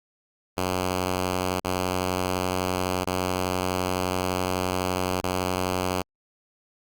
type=tone with dropouts; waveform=5% pulse; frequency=91.8 Hz; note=F#2; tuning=13 cents flat; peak=-13 dBFS; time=0.57-6.02 s; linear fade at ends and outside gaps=5 ms; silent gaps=1.598-1.646 / 3.045-3.066 / 5.211-5.234 s; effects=Opus 48 kbps